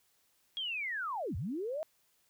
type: linear two-way sweep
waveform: sine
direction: down then up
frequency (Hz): 3310 to 69.7 to 655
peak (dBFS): -34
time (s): 0.57-1.83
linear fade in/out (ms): 0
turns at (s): 1.36
effects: white hiss -72 dBFS RMS until 2.29 s